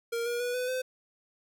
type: tone with pitch steps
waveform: square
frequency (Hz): 466.2 / 477.4 / 488.8 / 500.5 / 512.5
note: A#4 / A#4 / B4 / B4 / C5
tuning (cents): 0 / +41 / -18 / +23 / -36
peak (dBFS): -30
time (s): 0.12-0.82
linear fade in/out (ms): 10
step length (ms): 140
effects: none